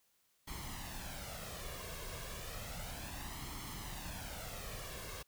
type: noise with flanger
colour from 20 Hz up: pink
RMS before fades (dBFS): -45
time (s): 0.47-5.23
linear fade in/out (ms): 10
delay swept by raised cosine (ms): 0.94 to 1.84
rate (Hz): 0.32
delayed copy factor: +0.6
effects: white hiss -75 dBFS RMS until 5.27 s